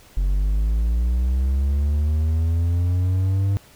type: linear sweep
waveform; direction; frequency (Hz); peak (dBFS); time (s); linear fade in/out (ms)
triangle; up; 45.49 to 99.6; -15; 0.17-3.57; 0
effects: pink hiss -50 dBFS RMS until 3.75 s